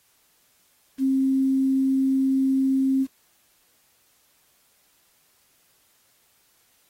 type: tone with quantisation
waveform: sine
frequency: 266.8 Hz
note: C4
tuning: 34 cents sharp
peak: -18 dBFS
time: 0.98-3.07 s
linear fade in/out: 50 ms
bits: 8
effects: white hiss -63 dBFS RMS until 6.89 s + AAC 48 kbps